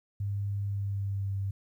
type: tone with pitch glide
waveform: sine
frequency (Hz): 100.6 to 98.13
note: G2 to G2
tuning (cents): +45 to +2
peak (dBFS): -29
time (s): 0.2-1.51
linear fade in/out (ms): 5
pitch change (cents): -43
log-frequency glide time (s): 0.62-1.34
effects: 11-bit